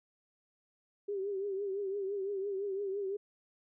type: tone with vibrato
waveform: sine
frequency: 395.1 Hz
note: G4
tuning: 14 cents sharp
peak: -33 dBFS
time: 1.08-3.17 s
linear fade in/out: 10 ms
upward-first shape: triangle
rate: 5.9 Hz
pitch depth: 85 cents each way
effects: none